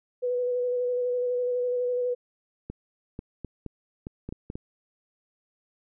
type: tone with vibrato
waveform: sine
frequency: 493.9 Hz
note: B4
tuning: in tune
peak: -24 dBFS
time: 0.22-2.15 s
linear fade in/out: 20 ms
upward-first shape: square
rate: 12 Hz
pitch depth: 14 cents each way
type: clicks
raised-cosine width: 3 ms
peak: -22 dBFS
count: 9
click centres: 2.7 / 3.191 / 3.447 / 3.663 / 4.069 / 4.29 / 4.325 / 4.501 / 4.555 s
effects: none